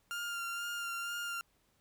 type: tone with vibrato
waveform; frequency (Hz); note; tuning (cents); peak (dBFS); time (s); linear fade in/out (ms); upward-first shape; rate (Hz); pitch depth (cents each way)
30% pulse; 1396.9; F6; 0; -34; 0.11-1.41; 0; sine; 2.1; 19
effects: pink hiss -73 dBFS RMS until 1.8 s